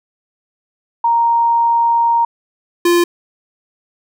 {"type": "tone pair in turn", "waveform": ["sine", "square"], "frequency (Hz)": [932.3, 347], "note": ["A#5", "F4"], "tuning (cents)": [0, -11], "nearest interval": "octave + perfect fourth", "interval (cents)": 1711, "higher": "first", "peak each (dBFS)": -10, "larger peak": "neither", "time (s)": [[1.04, 2.25], [2.85, 3.04]], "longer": "first", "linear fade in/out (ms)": 5, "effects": []}